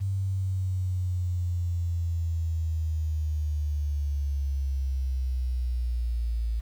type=linear sweep; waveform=sine; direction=down; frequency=97.6 to 55.6 Hz; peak=-25 dBFS; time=0-6.61 s; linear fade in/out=20 ms; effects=9-bit